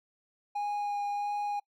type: tone with vibrato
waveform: triangle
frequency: 820 Hz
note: G#5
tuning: 22 cents flat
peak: -28 dBFS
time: 0.55-1.6 s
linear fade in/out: 10 ms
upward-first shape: sine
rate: 1.5 Hz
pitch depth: 10 cents each way
effects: noise-tail reverb RT60 0.1 s tail -25 dB re dry